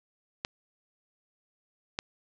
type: clicks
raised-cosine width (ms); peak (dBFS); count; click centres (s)
0.2; -13; 2; 0.449 / 1.989
effects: resampled to 16000 Hz + 7-bit